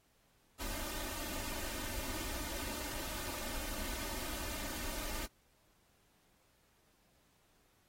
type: noise with comb filter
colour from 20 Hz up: pink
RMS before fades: -41 dBFS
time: 0.59-5.27 s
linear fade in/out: 20 ms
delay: 3.3 ms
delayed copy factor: +1
effects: pink hiss -72 dBFS RMS until 7.88 s + AAC 48 kbps